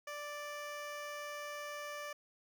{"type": "tone with notch filter", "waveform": "15% pulse", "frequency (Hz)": 587.3, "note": "D5", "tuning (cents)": 0, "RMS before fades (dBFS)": -44, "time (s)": [0.07, 2.13], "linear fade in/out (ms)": 5, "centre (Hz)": 11000, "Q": 1.9, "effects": []}